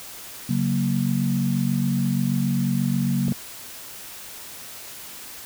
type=chord; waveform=sine; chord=F# major; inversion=second; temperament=equal; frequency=138.59 / 185 / 233.1 Hz; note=C#3 / F#3 / A#3; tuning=0 / 0 / 0 cents; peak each=-24 dBFS; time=0.49-3.33 s; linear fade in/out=5 ms
type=clicks; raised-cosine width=2 ms; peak=-20 dBFS; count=2; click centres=3.282 / 3.322 s
effects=white hiss -39 dBFS RMS until 5.45 s